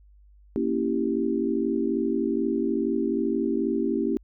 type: chord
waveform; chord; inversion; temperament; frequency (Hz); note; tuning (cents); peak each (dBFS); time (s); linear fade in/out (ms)
sine; A# diminished seventh; none; equal; 233.1 / 277.2 / 329.6 / 392; A#3 / C#4 / E4 / G4; 0 / 0 / 0 / 0; -28; 0.56-4.17; 0
effects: added 50 Hz sine -51 dBFS peak until 4.23 s